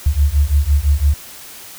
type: beating tone pair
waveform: sine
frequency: 69.3 / 75.2 Hz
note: C#2 / D2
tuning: 0 / +42 cents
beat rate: 5.9 Hz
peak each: -14 dBFS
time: 0.06-1.14 s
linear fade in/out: 5 ms
effects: white hiss -36 dBFS RMS until 1.78 s